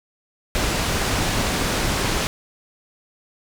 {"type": "low-pass noise", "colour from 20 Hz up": "pink", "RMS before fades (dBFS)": -22, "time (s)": [0.55, 2.27], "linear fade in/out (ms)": 0, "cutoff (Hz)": 8500, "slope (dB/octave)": 12, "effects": []}